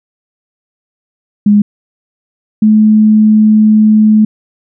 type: tone pair in turn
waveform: sine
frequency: 206.5 / 215 Hz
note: G#3 / A3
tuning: -10 / -40 cents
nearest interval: minor second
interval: 70 cents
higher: second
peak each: -3 dBFS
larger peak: neither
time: 1.46-1.62 / 2.62-4.25 s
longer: second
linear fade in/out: 5 ms
effects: none